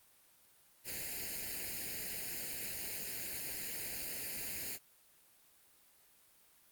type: noise with comb filter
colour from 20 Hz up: white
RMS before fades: -41 dBFS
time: 0.84-4.79 s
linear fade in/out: 50 ms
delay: 0.43 ms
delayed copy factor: +0.95
effects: white hiss -66 dBFS RMS until 6.71 s + Opus 32 kbps